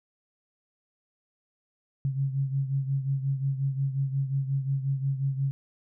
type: beating tone pair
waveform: sine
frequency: 135.5 / 141.1 Hz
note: C#3 / C#3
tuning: -39 / +31 cents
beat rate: 5.6 Hz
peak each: -26 / -32 dBFS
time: 2.05-5.51 s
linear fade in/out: 0 ms
effects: none